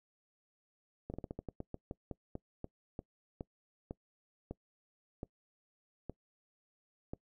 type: slowing click train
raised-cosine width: 2 ms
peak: -27 dBFS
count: 20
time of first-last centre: 1.1-7.135 s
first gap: 39 ms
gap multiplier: 1.2
effects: noise-tail reverb RT60 0.1 s tail -23 dB re dry